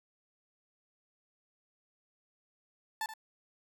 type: tone with echo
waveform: 30% pulse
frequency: 880 Hz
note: A5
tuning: in tune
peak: -30 dBFS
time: 3.01-3.06 s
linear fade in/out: 2 ms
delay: 78 ms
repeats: 1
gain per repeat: -11 dB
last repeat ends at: 3.138 s
effects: none